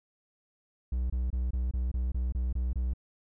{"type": "tone bursts", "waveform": "triangle", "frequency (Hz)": 62, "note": "B1", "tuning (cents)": 7, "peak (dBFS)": -25, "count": 10, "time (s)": [0.92, 2.936], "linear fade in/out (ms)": 5, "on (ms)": 180, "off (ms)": 24, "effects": []}